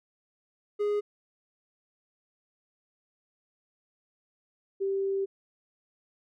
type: tone pair in turn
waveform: triangle / sine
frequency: 413.9 / 390.7 Hz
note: G#4 / G4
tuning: -6 / -6 cents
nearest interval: minor second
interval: 100 cents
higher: first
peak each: -23 / -26 dBFS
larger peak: first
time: 0.79-1.01 / 4.8-5.26 s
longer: second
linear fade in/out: 20 ms
effects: none